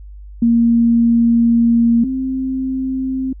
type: tone pair in turn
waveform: sine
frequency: 233.1 / 262.2 Hz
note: A#3 / C4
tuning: 0 / +4 cents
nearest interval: major second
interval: 204 cents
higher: second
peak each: -9 / -17 dBFS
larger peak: first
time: 0.42-2.04 / 2.04-3.33 s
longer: first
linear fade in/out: 5 ms
effects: added 50 Hz sine -32 dBFS peak until 3.4 s

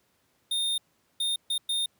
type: tone bursts at uneven times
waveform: square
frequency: 3649 Hz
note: A#7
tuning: 38 cents flat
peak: -26 dBFS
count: 4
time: 0.51-0.78 / 1.2-1.36 / 1.5-1.58 / 1.69-1.86 s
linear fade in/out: 5 ms
effects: pink hiss -69 dBFS RMS until 1.99 s + high-pass 100 Hz 12 dB/octave

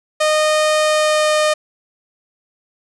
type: tone with pitch glide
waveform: sawtooth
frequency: 615 to 611.5 Hz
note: D#5 to D#5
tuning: -20 to -30 cents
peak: -9 dBFS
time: 0.2-1.54 s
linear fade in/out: 10 ms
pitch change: -10 cents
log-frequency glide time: 0.79-1.34 s
effects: resampled to 24000 Hz + 7-bit

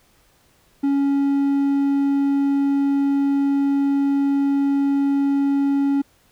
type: tone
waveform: triangle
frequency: 278.9 Hz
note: C#4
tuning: 11 cents sharp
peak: -14 dBFS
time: 0.83-6.02 s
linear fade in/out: 10 ms
effects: pink hiss -58 dBFS RMS until 6.31 s

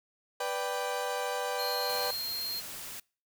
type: chord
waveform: 30% pulse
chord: G major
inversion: first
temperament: equal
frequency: 493.9 / 587.3 / 784 Hz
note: B4 / D5 / G5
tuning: 0 / 0 / 0 cents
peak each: -32 / -34 / -33 dBFS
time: 0.4-2.11 s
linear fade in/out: 5 ms
type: tone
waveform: square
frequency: 4209 Hz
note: C8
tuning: 9 cents sharp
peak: -34 dBFS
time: 1.58-2.61 s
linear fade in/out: 20 ms
type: noise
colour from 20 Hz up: white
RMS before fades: -42 dBFS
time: 1.89-3 s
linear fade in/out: 5 ms
effects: noise-tail reverb RT60 0.4 s tail -26 dB re dry

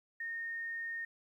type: tone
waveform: sine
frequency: 1840 Hz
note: A#6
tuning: 23 cents flat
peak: -37 dBFS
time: 0.2-1.05 s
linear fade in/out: 5 ms
effects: 12-bit

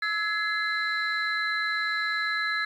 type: tone cluster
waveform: sine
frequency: 1306 / 1689 / 2071 / 4038 Hz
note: E6 / G#6 / C7 / B7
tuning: -17 / +29 / -18 / +38 cents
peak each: -32 / -27 / -32 / -34 dBFS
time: 0.02-2.65 s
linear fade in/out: 5 ms
effects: tanh soft clip ceiling -16 dBFS + 10-bit

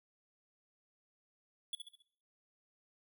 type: tone with echo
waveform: square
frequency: 3420 Hz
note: A7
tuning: 50 cents flat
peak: -37 dBFS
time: 1.73-1.75 s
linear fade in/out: 2 ms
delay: 68 ms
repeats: 4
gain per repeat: -7 dB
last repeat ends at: 2.022 s
effects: noise-tail reverb RT60 0.6 s tail -18 dB re dry

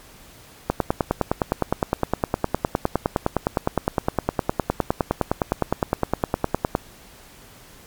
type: click train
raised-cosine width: 1 ms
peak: -4 dBFS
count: 60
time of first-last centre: 0.7-6.751 s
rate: 9.75 Hz
effects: pink hiss -47 dBFS RMS until 7.86 s + MP3 96 kbps

